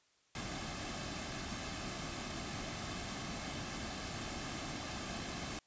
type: noise with comb filter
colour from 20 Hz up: pink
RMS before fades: -42 dBFS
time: 0.35-5.59 s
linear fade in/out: 2 ms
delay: 2.1 ms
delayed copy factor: -0.5
effects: white hiss -72 dBFS RMS until 5.66 s + resampled to 16000 Hz